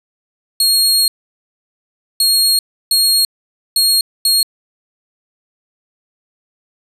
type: tone bursts at uneven times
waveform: sawtooth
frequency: 4277 Hz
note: C8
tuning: 37 cents sharp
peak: -7 dBFS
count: 5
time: 0.6-1.08 / 2.2-2.59 / 2.91-3.25 / 3.76-4.01 / 4.25-4.43 s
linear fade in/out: 2 ms
effects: resampled to 32000 Hz + 8-bit